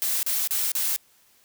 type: noise bursts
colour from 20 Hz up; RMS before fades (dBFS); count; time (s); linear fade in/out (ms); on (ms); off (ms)
blue; -25; 4; 0.02-0.962; 0; 210; 34
effects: white hiss -60 dBFS RMS until 1.44 s